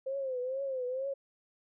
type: tone with vibrato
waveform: sine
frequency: 523.3 Hz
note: C5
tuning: in tune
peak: -32 dBFS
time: 0.06-1.14 s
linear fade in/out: 10 ms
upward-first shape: triangle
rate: 2.2 Hz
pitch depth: 110 cents each way
effects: none